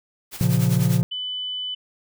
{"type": "noise with tremolo", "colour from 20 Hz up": "white", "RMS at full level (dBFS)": -30, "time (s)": [0.31, 1.02], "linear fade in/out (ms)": 50, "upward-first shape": "triangle", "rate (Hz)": 10, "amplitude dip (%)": 80}
{"type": "chord", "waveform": "triangle", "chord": "Bb minor", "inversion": "none", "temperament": "equal", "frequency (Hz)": [116.54, 138.59, 174.61], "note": ["Bb2", "Db3", "F3"], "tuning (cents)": [0, 0, 0], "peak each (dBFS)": -19, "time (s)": [0.41, 1.03], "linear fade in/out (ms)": 0}
{"type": "tone", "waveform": "sine", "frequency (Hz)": 3000, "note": "F#7", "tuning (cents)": 23, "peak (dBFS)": -26, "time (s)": [1.11, 1.75], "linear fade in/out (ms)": 10}
{"effects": []}